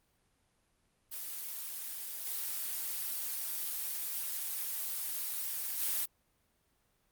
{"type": "noise with level steps", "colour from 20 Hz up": "blue", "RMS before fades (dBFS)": [-41, -37, -33], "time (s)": [1.11, 6.06], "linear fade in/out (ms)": 20, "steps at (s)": [2.25, 5.79], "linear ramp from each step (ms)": 20, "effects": ["pink hiss -74 dBFS RMS until 7.11 s", "Opus 32 kbps"]}